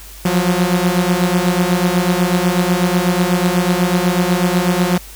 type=beating tone pair; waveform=sawtooth; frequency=174.61 / 182.71 Hz; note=F3 / F#3; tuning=0 / -22 cents; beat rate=8.1 Hz; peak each=-12 dBFS; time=0.25-4.98 s; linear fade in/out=5 ms; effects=added 50 Hz sine -36 dBFS peak until 5.15 s + white hiss -38 dBFS RMS until 5.15 s